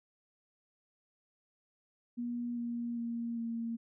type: tone with pitch steps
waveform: sine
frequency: 240 / 236.8 / 233.7 / 230.6 Hz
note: B3 / A#3 / A#3 / A#3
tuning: -49 / +27 / +5 / -19 cents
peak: -34 dBFS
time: 2.17-3.77 s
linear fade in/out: 20 ms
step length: 400 ms
effects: none